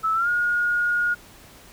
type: tone with pitch glide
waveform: sine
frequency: 1308 to 1434.6 Hz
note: E6 to F6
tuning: -14 to +46 cents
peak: -19 dBFS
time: 0.03-1.15 s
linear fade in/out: 20 ms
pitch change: +160 cents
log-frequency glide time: 0.14-0.29 s
effects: pink hiss -48 dBFS RMS until 1.72 s